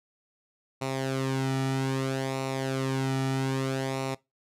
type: tone with flanger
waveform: sawtooth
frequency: 133.3 Hz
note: C3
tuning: 33 cents sharp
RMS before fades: -29 dBFS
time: 0.81-4.15 s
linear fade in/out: 10 ms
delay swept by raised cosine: 0.61 to 1.91 ms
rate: 0.62 Hz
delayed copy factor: -0.65
effects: noise-tail reverb RT60 0.2 s tail -21 dB re dry + low-pass 10000 Hz 12 dB/octave